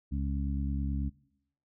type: harmonic tone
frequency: 69.3 Hz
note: C#2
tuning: in tune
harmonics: 1 / 2 / 3 / 4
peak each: -31 / -37 / -37 / -40 dBFS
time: 0.11-1.1 s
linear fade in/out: 20 ms
effects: noise-tail reverb RT60 0.8 s tail -22 dB re dry